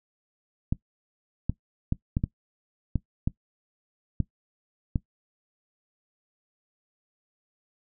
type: clicks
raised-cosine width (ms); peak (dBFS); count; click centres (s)
5; -12; 9; 0.725 / 1.496 / 1.924 / 2.169 / 2.239 / 2.957 / 3.275 / 4.203 / 4.958
effects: noise-tail reverb RT60 0.1 s tail -19 dB re dry